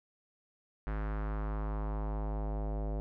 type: tone with low-pass filter sweep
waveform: square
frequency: 52.4 Hz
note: G#1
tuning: 16 cents sharp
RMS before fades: -35 dBFS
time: 0.87-3 s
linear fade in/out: 0 ms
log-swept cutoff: 1600 to 630 Hz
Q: 2
effects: none